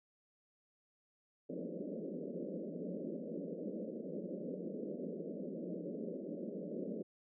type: band-pass noise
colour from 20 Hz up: pink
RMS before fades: -43 dBFS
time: 1.49-7.03 s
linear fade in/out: 10 ms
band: 170 to 590 Hz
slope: 96 dB/octave
effects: none